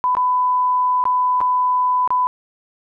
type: tone with dropouts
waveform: sine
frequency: 1000 Hz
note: B5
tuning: 21 cents sharp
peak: -14 dBFS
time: 0.04-2.27 s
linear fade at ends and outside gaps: 0 ms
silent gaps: 0.151-0.169 / 1.04-1.054 / 1.405-1.413 / 2.076-2.105 s
effects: none